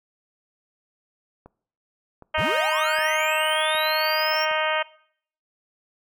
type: click train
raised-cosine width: 1 ms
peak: -30 dBFS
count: 5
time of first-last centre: 1.46-4.513 s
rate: 1.31 Hz
type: harmonic tone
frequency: 311.1 Hz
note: D#4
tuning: in tune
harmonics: 2 / 3 / 4 / 5 / 6 / 7 / 8 / 9 / 10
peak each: -26 / -28 / -29 / -30 / -31 / -31 / -32 / -33 / -33 dBFS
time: 2.34-4.83 s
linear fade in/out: 10 ms
type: linear sweep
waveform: square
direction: up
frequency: 31.2 to 5610 Hz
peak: -28 dBFS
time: 2.37-4.46 s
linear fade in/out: 20 ms
effects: noise-tail reverb RT60 0.6 s tail -21 dB re dry